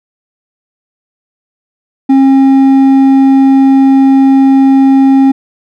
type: tone with hard clipping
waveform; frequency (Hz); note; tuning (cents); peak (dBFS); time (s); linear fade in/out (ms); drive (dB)
sine; 269.5; C#4; -49; -4; 2.09-5.32; 10; 5
effects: none